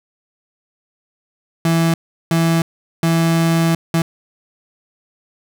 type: tone bursts at uneven times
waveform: 35% pulse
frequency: 165.3 Hz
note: E3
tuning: 5 cents sharp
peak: -11 dBFS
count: 4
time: 1.65-1.94 / 2.31-2.62 / 3.03-3.75 / 3.94-4.02 s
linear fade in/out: 2 ms
effects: none